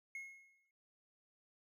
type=tone with exponential decay; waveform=triangle; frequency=2166 Hz; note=C#7; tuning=41 cents flat; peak=-40 dBFS; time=0.15-0.71 s; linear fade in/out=2 ms; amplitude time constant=120 ms; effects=none